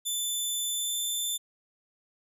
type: tone with pitch glide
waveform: 15% pulse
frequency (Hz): 3520 to 3542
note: A7 to A7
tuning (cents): 0 to +11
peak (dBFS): -22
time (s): 0.05-1.38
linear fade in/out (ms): 20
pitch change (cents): +11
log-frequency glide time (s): 0.67-0.98
effects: none